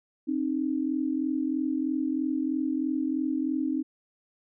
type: tone pair together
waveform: sine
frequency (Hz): 265.9 / 309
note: C4 / D#4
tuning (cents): +28 / -12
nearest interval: minor third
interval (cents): 260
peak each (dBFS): -28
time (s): 0.27-3.83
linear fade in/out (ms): 20
effects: none